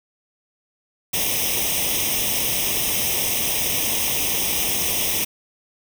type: noise with comb filter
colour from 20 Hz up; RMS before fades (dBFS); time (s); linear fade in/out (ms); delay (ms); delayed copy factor
white; -22; 1.13-5.25; 10; 0.34; +0.85
effects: none